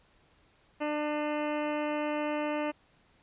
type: harmonic tone with a mistuned harmonic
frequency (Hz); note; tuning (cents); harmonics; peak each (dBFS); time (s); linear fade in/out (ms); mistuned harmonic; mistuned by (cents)
298.7; D4; +29; 1 / 2 / 3 / 4 / 5 / 6 / 7 / 8 / 9 / 10; -33 / -33 / -38 / -42 / -46 / -46 / -45 / -48 / -46 / -50; 0.8-2.72; 20; 8; +53
effects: pink hiss -65 dBFS RMS until 3.22 s + resampled to 8000 Hz